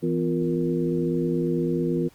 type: tone cluster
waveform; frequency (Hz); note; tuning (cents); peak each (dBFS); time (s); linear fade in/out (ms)
sine; 165.7 / 254.8 / 349.2 / 465.5; E3 / C4 / F4 / A#4; +9 / -46 / 0 / -2; -26 / -27 / -26 / -30; 0.02-2.09; 20
effects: pink hiss -57 dBFS RMS until 2.14 s + Opus 32 kbps